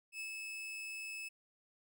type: tone with ADSR envelope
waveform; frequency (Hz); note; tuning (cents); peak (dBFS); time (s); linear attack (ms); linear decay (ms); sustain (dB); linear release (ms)
40% pulse; 2603; E7; -22; -39; 0.12-1.29; 75; 99; -2; 13
effects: none